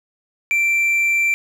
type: tone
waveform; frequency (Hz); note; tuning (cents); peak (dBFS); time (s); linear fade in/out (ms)
triangle; 2349; D7; 0; -13; 0.51-1.34; 0
effects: none